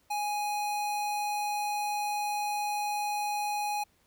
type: tone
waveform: square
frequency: 830.6 Hz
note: G#5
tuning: in tune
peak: -30 dBFS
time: 0.1-3.84 s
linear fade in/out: 10 ms
effects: pink hiss -68 dBFS RMS until 4.06 s